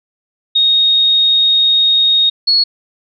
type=tone pair in turn; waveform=sine; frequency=3729 / 4354 Hz; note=A#7 / C#8; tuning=0 / -32 cents; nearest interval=minor third; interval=268 cents; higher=second; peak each=-8 dBFS; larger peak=neither; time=0.55-2.3 / 2.47-2.64 s; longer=first; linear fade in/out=10 ms; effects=none